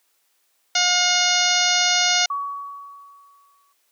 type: harmonic tone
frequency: 717 Hz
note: F5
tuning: 45 cents sharp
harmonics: 1 / 2 / 3 / 4 / 5 / 6 / 7 / 8 / 9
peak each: -25 / -25 / -25 / -25 / -25 / -25 / -25 / -25 / -25 dBFS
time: 0.75-2.26 s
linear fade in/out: 5 ms
type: tone with exponential decay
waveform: sine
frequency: 1128 Hz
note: C#6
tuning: 30 cents sharp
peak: -21 dBFS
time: 2.3-3.73 s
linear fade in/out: 5 ms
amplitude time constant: 310 ms
effects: white hiss -66 dBFS RMS until 3.91 s + high-pass 400 Hz 12 dB/octave